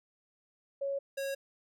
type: tone pair in turn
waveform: sine / square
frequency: 554.4 / 548.3 Hz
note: C#5 / C#5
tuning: 0 / -19 cents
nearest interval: unison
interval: 19 cents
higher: first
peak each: -31 / -34 dBFS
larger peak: first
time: 0.81-0.99 / 1.17-1.35 s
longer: neither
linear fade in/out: 10 ms
effects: none